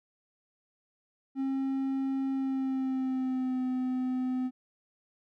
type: tone with pitch glide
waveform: triangle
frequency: 268.6 to 255.3 Hz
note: C4 to C4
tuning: +46 to -42 cents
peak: -26 dBFS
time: 1.35-4.51 s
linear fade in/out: 50 ms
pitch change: -88 cents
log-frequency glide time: 2.32-3.63 s
effects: none